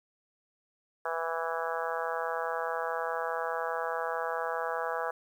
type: harmonic tone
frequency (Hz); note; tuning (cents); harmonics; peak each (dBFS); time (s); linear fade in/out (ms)
164.81; E3; 0; 3 / 4 / 5 / 6 / 7 / 8 / 9 / 10; -36 / -37 / -38 / -39 / -39 / -40 / -41 / -41; 1.05-5.11; 5
effects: 10-bit